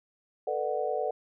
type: chord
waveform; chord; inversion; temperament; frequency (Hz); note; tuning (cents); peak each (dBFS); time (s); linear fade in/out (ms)
sine; B minor seventh; third; just; 444.5 / 493.9 / 592.7 / 740.8; A4 / B4 / D5 / F#5; +18 / 0 / +16 / +2; -33; 0.47-1.11; 5
effects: none